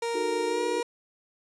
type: tone with pitch glide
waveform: 30% pulse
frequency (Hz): 466.2 to 476.5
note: A#4 to A#4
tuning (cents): 0 to +38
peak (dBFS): -25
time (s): 0.02-0.83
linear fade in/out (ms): 5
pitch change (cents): +38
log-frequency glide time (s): 0.48-0.61
type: chord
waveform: sine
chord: D# diminished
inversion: none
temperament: equal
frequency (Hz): 311.1 / 370 / 440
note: D#4 / F#4 / A4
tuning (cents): 0 / 0 / 0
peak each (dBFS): -35 / -32 / -33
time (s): 0.14-0.81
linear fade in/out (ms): 10
effects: resampled to 22050 Hz